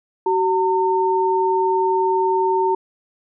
sine tone pair together, 378 / 910 Hz, F#4 / A#5, +37 / -42 cents, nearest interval octave + minor third, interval 1521 cents, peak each -18 dBFS, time 0.26-2.75 s, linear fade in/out 5 ms, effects none

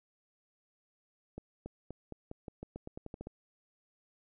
accelerating click train, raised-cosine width 2 ms, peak -29 dBFS, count 14, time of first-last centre 1.38-3.27 s, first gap 280 ms, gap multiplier 0.88, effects none

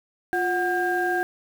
sine tone cluster, 351.8 / 737 / 1603 Hz, F4 / F#5 / G6, +13 / -7 / +38 cents, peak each -25 dBFS, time 0.33-1.23 s, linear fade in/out 0 ms, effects tanh soft clip ceiling -13 dBFS + 7-bit

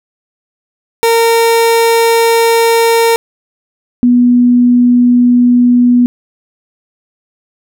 30% pulse / sine tone pair in turn, 460 / 244.4 Hz, A#4 / B3, -23 / -18 cents, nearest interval major seventh, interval 1095 cents, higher first, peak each -4 dBFS, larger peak neither, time 1.03-3.16 / 4.03-6.06 s, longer first, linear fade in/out 0 ms, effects none

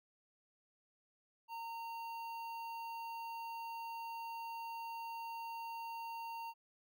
square tone with notch filter, 920 Hz, A#5, 23 cents flat, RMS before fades -45 dBFS, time 1.48-6.54 s, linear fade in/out 50 ms, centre 7700 Hz, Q 0.54, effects none

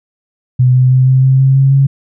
sine tone with pitch steps, 126.4 / 127.87 / 129.35 / 130.86 / 132.38 / 133.92 / 135.47 / 137.05 Hz, B2 / C3 / C3 / C3 / C3 / C3 / C#3 / C#3, +41 / -39 / -19 / +1 / +21 / +41 / -39 / -19 cents, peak -5 dBFS, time 0.59-1.87 s, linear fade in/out 10 ms, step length 160 ms, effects none

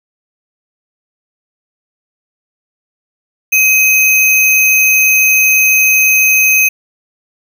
sine tone with sample-and-hold, 2534 Hz, D#7, 31 cents sharp, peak -6 dBFS, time 3.52-6.69 s, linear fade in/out 10 ms, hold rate 8820 Hz, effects none

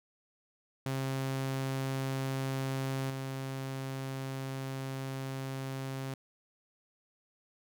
sawtooth tone with level steps, 133.9 Hz, C3, 40 cents sharp, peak -28 / -32 dBFS, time 0.86-6.14 s, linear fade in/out 2 ms, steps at 3.1 s, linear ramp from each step 5 ms, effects none

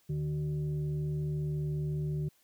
sine tone with frequency modulation, 150.2 Hz, D3, 39 cents sharp, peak -30 dBFS, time 0.09-2.29 s, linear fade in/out 10 ms, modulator 226 Hz, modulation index 0.46, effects white hiss -68 dBFS RMS until 2.43 s

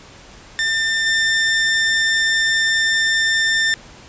sawtooth tone with level steps, 1795 Hz, A6, 34 cents sharp, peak -13 / -11 dBFS, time 0.59-3.74 s, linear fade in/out 0 ms, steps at 1.06 s, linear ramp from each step 5 ms, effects pink hiss -42 dBFS RMS until 4.08 s + resampled to 16000 Hz

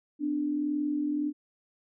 sine tone pair together, 253.8 / 295.5 Hz, B3 / D4, +47 / +11 cents, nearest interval minor third, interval 264 cents, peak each -35 / -27 dBFS, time 0.19-1.33 s, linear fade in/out 50 ms, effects none

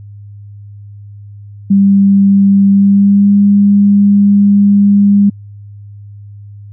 sine tone with pitch glide, 197.6 to 201.8 Hz, G3 to G#3, +14 to -49 cents, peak -4 dBFS, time 1.7-5.3 s, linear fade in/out 10 ms, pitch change +37 cents, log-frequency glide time 2.69-3.36 s, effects added 102 Hz sine -29 dBFS peak until 6.72 s

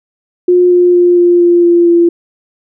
sine tone with pitch steps, 357.9 / 355.2 / 352.6 / 349.9 / 347.3 / 344.7 / 342.1 Hz, F4 / F4 / F4 / F4 / F4 / F4 / F4, +42 / +29 / +17 / +3 / -10 / -23 / -36 cents, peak -4 dBFS, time 0.48-2.09 s, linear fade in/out 5 ms, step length 230 ms, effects none

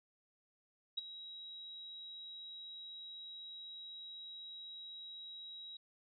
sine tone with ADSR envelope, 3844 Hz, B7, 48 cents flat, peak -33 dBFS, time 0.97-5.77 s, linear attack 11 ms, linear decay 18 ms, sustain -14 dB, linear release 4 ms, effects none

